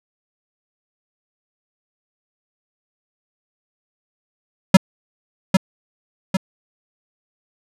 square tone with echo, 190 Hz, F#3, 46 cents sharp, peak -4 dBFS, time 4.74-4.77 s, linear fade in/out 5 ms, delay 800 ms, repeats 2, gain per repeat -6 dB, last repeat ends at 6.37 s, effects low-pass 11000 Hz 12 dB/octave

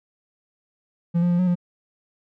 triangle tone with pitch steps, 170.9 / 175.6 / 174.5 / 182.3 / 176.3 Hz, F3 / F3 / F3 / F#3 / F3, -37 / +10 / -1 / -25 / +17 cents, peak -15 dBFS, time 1.14-1.555 s, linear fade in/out 20 ms, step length 83 ms, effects none

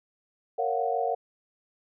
sine chord, Gb major seventh, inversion first, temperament just, 462.5 / 555 / 693.7 / 740 Hz, Bb4 / Db5 / F5 / Gb5, -14 / +2 / -12 / 0 cents, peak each -30 / -33 / -30 / -29 dBFS, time 0.58-1.15 s, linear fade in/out 10 ms, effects none

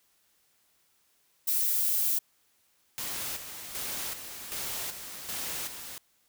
violet noise, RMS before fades -27 dBFS, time 1.47-2.19 s, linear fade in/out 10 ms
white noise with tremolo, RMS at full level -35 dBFS, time 2.98-5.98 s, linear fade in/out 0 ms, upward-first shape square, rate 1.3 Hz, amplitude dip 55%
effects white hiss -69 dBFS RMS until 6.28 s

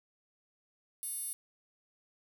10% pulse tone with high-pass filter, 720 Hz, F#5, 47 cents flat, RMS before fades -39 dBFS, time 1.03-1.33 s, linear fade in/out 0 ms, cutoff 10000 Hz, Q 4.7, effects none

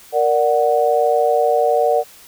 sine chord, Bb augmented, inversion none, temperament equal, 466.2 / 587.3 / 740 Hz, Bb4 / D5 / F#5, 0 / 0 / 0 cents, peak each -17 dBFS, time 0.12-2.04 s, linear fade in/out 50 ms, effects white hiss -44 dBFS RMS until 2.27 s

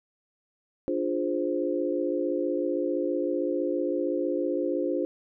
sine chord, D half-diminished seventh, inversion none, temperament equal, 293.7 / 349.2 / 415.3 / 523.3 Hz, D4 / F4 / Ab4 / C5, 0 / 0 / 0 / 0 cents, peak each -30 / -29 / -34 / -30 dBFS, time 0.88-5.05 s, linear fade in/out 0 ms, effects none

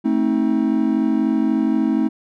triangle chord, A diminished, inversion none, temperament just, 220 / 264 / 316.8 Hz, A3 / C4 / Eb4, 0 / +16 / +31 cents, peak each -18 dBFS, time 0.04-2.09 s, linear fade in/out 20 ms, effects none

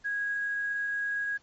sine tone with quantisation, 1650 Hz, G#6, 12 cents flat, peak -28 dBFS, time 0.04-1.38 s, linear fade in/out 20 ms, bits 9, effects pink hiss -64 dBFS RMS until 1.42 s + MP3 32 kbps

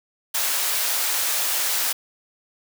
white high-pass noise, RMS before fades -23 dBFS, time 0.34-1.93 s, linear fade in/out 10 ms, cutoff 610 Hz, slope 12 dB/octave, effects none

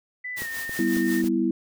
sine tone with pitch glide, 1993 to 1827.6 Hz, B6 to A#6, +15 to -35 cents, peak -30 dBFS, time 0.24-1.22 s, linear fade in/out 10 ms, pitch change -150 cents, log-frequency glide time 0.36-0.47 s
white noise with tremolo, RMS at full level -35 dBFS, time 0.36-1.29 s, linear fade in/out 20 ms, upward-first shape sine, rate 5.5 Hz, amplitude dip 60%
click train, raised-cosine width 2 ms, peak -24 dBFS, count 4, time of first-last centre 0.42-1.242 s, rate 3.65 Hz
sine chord, E minor, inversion first, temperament equal, 196 / 246.9 / 329.6 Hz, G3 / B3 / E4, 0 / 0 / 0 cents, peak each -27 / -25 / -23 dBFS, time 0.79-1.51 s, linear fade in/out 2 ms
effects none

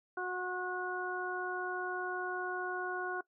harmonic tone with a mistuned harmonic, 365 Hz, F#4, 24 cents flat, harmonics 1 / 2 / 3 / 4, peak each -39 / -41 / -43 / -39 dBFS, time 0.17-3.21 s, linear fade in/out 5 ms, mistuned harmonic 3, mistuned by -17 cents, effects noise-tail reverb RT60 0.1 s tail -20 dB re dry

